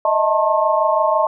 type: tone cluster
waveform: sine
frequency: 617 / 643 / 888 / 1074 Hz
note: D#5 / E5 / A5 / C6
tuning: -15 / -43 / +16 / +45 cents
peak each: -19 dBFS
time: 0.05-1.27 s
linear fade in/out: 2 ms
effects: none

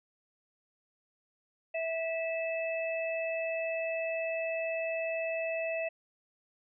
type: harmonic tone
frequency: 654 Hz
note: E5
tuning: 14 cents flat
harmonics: 1 / 3 / 4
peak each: -32 / -44 / -37 dBFS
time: 1.74-5.89 s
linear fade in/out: 10 ms
effects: none

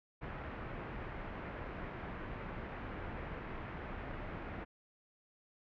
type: low-pass noise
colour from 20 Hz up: pink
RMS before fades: -44 dBFS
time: 0.21-4.65 s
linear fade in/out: 20 ms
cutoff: 2200 Hz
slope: 24 dB/octave
effects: none

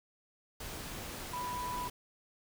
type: tone in noise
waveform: sine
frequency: 987.8 Hz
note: B5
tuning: in tune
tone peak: -36 dBFS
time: 1.33-1.88 s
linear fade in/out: 5 ms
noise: pink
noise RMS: -43 dBFS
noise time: 0.6-1.9 s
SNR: +4 dB
effects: none

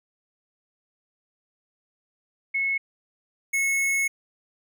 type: tone pair in turn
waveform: sine / square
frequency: 2189 / 2189 Hz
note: C#7 / C#7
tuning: -22 / -22 cents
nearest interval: unison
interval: 0 cents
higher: neither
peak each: -22 dBFS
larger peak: neither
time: 2.54-2.78 / 3.53-4.08 s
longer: second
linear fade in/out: 10 ms
effects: none

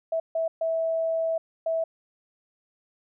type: tone bursts at uneven times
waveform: sine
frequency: 653 Hz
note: E5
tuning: 17 cents flat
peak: -23 dBFS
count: 4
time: 0.12-0.2 / 0.35-0.48 / 0.61-1.38 / 1.66-1.84 s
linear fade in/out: 5 ms
effects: none

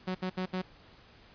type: tone bursts at uneven times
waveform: sawtooth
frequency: 185 Hz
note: F#3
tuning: in tune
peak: -27 dBFS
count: 4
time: 0.07-0.15 / 0.22-0.3 / 0.37-0.46 / 0.53-0.62 s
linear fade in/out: 10 ms
effects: pink hiss -57 dBFS RMS until 1.34 s + resampled to 11025 Hz

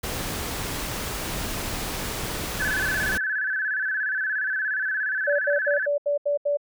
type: noise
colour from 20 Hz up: pink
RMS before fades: -30 dBFS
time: 0.03-3.18 s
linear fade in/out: 10 ms
type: tone with vibrato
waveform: sine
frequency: 1619 Hz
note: G#6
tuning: 45 cents flat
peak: -23 dBFS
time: 2.59-5.87 s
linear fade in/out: 20 ms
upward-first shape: square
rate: 17 Hz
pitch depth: 92 cents each way
type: tone bursts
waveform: sine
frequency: 578 Hz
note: D5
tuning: 28 cents flat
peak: -20 dBFS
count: 7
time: 5.27-6.572 s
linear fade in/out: 10 ms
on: 120 ms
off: 77 ms
effects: none

